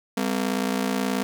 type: ring-modulated tone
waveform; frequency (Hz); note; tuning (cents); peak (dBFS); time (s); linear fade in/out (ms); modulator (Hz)
sawtooth; 229; A#3; -31; -16; 0.17-1.23; 0; 29.3
effects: none